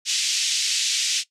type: band-pass noise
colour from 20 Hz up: white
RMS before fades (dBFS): -23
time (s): 0.05-1.24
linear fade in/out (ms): 50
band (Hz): 2600 to 6900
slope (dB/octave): 24
effects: noise-tail reverb RT60 0.1 s tail -17 dB re dry + low-pass 11000 Hz 12 dB/octave